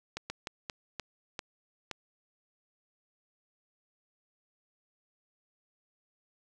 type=slowing click train; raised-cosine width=0.2 ms; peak=-19 dBFS; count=7; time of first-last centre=0.17-1.913 s; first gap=130 ms; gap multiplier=1.32; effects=none